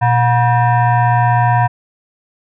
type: tone with frequency modulation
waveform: sine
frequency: 120 Hz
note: B2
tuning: 49 cents flat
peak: -9 dBFS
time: 0.01-1.68 s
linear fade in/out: 20 ms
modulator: 844 Hz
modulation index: 1.2
effects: none